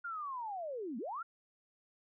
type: linear two-way sweep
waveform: sine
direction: down then up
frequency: 1430 to 207.4 to 1430 Hz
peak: -38 dBFS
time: 0.04-1.23 s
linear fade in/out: 10 ms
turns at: 0.98 s
effects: none